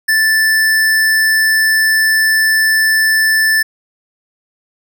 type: tone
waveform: square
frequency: 1760 Hz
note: A6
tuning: in tune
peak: -10 dBFS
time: 0.08-3.63 s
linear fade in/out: 10 ms
effects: none